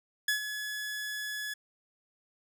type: tone with ADSR envelope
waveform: sawtooth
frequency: 1700 Hz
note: G#6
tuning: 40 cents sharp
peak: -21 dBFS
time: 0.28-1.54 s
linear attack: 4 ms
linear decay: 110 ms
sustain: -10 dB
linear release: 8 ms
effects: none